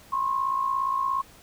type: tone pair together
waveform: sine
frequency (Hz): 1024.8 / 1082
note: C6 / C#6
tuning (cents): -36 / -42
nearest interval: minor second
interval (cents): 94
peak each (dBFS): -30 / -24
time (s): 0.12-1.22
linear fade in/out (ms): 10
effects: pink hiss -52 dBFS RMS until 1.42 s